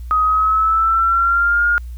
sine tone with pitch glide, 1258 to 1420.2 Hz, D#6 to F6, +19 to +29 cents, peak -12 dBFS, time 0.11-1.78 s, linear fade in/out 0 ms, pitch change +210 cents, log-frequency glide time 0.23-1.66 s, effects added 60 Hz sine -27 dBFS peak until 1.97 s + white hiss -55 dBFS RMS until 1.97 s

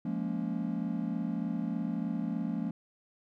triangle chord, Bb minor seventh, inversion second, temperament just, 174.81 / 209.8 / 233.1 / 279.7 Hz, F3 / Ab3 / Bb3 / Db4, +2 / +18 / 0 / +16 cents, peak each -34 / -34 / -34 / -36 dBFS, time 0.05-2.71 s, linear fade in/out 5 ms, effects none

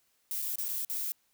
violet noise with dropouts, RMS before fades -34 dBFS, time 0.31-1.12 s, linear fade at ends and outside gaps 0 ms, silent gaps 0.418-0.423 / 0.557-0.584 / 0.683-0.688 / 0.848-0.898 s, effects white hiss -72 dBFS RMS until 1.33 s

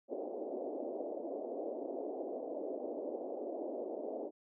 white band-pass noise, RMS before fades -41 dBFS, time 0.08-4.31 s, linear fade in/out 50 ms, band 270 to 660 Hz, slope 48 dB/octave, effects none

